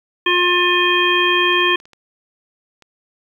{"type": "harmonic tone", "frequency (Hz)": 355.3, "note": "F4", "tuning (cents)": 30, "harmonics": [1, 3, 5, 7, 9], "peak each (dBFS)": [-19, -19, -19, -19, -19], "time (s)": [0.26, 1.76], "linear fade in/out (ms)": 5}
{"type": "clicks", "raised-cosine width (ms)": 0.2, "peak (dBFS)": -28, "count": 6, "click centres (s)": [1.529, 1.605, 1.801, 1.855, 1.933, 2.823]}
{"effects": ["8-bit"]}